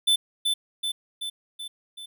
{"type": "tone with echo", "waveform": "square", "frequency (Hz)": 3520, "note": "A7", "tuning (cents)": 0, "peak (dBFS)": -18, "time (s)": [0.07, 0.16], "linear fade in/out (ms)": 10, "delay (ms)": 380, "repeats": 5, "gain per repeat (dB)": -4, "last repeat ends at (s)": 2.06, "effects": []}